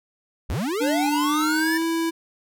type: linear sweep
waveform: square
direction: up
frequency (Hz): 36.45 to 1795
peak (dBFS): -24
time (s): 0.49-1.78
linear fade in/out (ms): 10
type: tone with pitch glide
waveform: square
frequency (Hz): 293.7 to 329.7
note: D4 to E4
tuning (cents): 0 to 0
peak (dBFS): -22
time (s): 0.8-2.11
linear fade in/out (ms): 20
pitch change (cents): +200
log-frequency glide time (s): 1.21-1.84
type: clicks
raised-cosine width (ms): 0.3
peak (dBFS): -26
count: 5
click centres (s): 1.241 / 1.336 / 1.418 / 1.595 / 1.82
effects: none